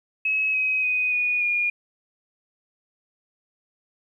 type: tone with pitch steps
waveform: sine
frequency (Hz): 2568 / 2533 / 2498 / 2463 / 2429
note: E7 / D#7 / D#7 / D#7 / D#7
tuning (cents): -46 / +30 / +6 / -18 / -42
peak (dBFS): -20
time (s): 0.25-1.7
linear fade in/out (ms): 5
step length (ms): 290
effects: 10-bit